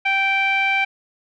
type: tone with low-pass filter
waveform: sawtooth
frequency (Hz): 781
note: G5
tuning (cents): -7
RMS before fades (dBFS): -19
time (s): 0.05-0.85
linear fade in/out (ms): 10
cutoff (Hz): 2500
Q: 7.6
effects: none